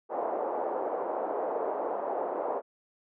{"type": "band-pass noise", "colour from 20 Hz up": "pink", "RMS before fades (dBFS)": -32, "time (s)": [0.09, 2.62], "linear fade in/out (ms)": 50, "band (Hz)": [430, 860], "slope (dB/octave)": 24, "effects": []}